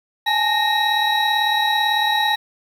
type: tone cluster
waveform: triangle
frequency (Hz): 831 / 869 / 1854 / 3853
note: G#5 / A5 / A#6 / B7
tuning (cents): +1 / -22 / -10 / -44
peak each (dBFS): -20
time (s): 0.26-2.36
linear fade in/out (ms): 10
effects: 8-bit